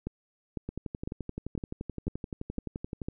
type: two click trains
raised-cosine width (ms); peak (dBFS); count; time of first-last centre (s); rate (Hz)
3; -20 / -22; 7 / 28; 0.07-3.085 / 0.69-3.018; 1.99 / 11.6
effects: none